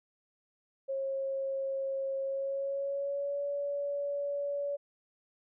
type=tone with pitch glide; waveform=sine; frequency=541 to 569.5 Hz; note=C#5 to C#5; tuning=-42 to +47 cents; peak=-31 dBFS; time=0.88-4.77 s; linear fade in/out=20 ms; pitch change=+89 cents; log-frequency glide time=2.21-3.43 s; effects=none